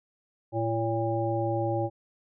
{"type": "harmonic tone with a mistuned harmonic", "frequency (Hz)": 113.2, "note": "A2", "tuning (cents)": 50, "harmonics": [1, 3, 5, 7], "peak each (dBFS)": [-30, -30, -31, -32], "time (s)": [0.52, 1.9], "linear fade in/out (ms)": 50, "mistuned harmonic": 7, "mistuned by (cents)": 27, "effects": []}